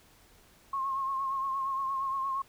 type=tone with vibrato; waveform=sine; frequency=1078 Hz; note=C#6; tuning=49 cents flat; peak=-29 dBFS; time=0.73-2.42 s; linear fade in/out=5 ms; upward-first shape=triangle; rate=8.6 Hz; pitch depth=48 cents each way; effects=pink hiss -60 dBFS RMS until 2.48 s